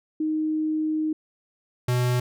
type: tone pair in turn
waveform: sine / square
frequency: 311.1 / 123.92 Hz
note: D#4 / B2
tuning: 0 / +6 cents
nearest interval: octave + major third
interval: 1594 cents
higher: first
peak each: -22 / -21 dBFS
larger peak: second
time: 0.2-1.13 / 1.88-2.2 s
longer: first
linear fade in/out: 5 ms
effects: none